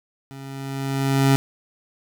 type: tone with level ramp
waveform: 25% pulse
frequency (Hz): 136.2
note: C#3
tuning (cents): -30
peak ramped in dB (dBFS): -33 to -9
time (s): 0.31-1.36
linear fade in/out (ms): 0
effects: none